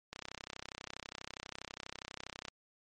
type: click train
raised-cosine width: 0.2 ms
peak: -24 dBFS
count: 77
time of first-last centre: 0.13-2.483 s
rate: 32.3 Hz
effects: MP3 48 kbps